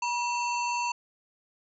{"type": "harmonic tone with a mistuned harmonic", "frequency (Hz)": 897, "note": "A5", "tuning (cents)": 33, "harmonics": [1, 3, 5, 7, 8], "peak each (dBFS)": [-28, -33, -41, -42, -44], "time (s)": [0.02, 0.92], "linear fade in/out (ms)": 5, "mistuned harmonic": 1, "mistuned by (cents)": 120, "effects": []}